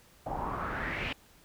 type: noise with low-pass filter sweep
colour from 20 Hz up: pink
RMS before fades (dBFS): -35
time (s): 0.26-1.13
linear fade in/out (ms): 5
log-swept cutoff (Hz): 730 to 2800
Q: 4.1
effects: pink hiss -60 dBFS RMS until 1.44 s